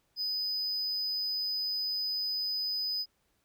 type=tone; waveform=triangle; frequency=4998 Hz; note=D#8; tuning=7 cents sharp; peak=-29 dBFS; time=0.16-3.06 s; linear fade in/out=50 ms; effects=pink hiss -74 dBFS RMS until 3.44 s